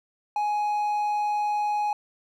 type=tone; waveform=triangle; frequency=835 Hz; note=G#5; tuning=9 cents sharp; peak=-21 dBFS; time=0.36-1.93 s; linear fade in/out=2 ms; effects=none

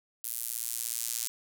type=tone with high-pass filter sweep; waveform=sawtooth; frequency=116.8 Hz; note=A#2; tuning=4 cents sharp; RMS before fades=-35 dBFS; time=0.24-1.28 s; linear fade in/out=0 ms; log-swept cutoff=11000 to 7200 Hz; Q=1.1; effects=none

